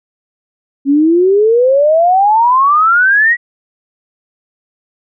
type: exponential sweep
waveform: sine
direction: up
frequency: 271.1 to 1955 Hz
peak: -6 dBFS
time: 0.85-3.37 s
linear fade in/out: 50 ms
effects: none